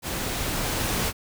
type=noise with level ramp; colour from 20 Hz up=pink; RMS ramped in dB=-30 to -25 dBFS; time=0.02-1.13 s; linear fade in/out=50 ms; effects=none